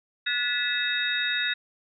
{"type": "tone cluster", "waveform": "sine", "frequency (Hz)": [1453, 1721, 1970, 2609, 3750], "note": ["F#6", "A6", "B6", "E7", "A#7"], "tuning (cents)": [-32, -39, -5, -18, 10], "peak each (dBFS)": [-31, -30, -32, -34, -28], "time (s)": [0.26, 1.54], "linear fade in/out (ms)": 10, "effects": []}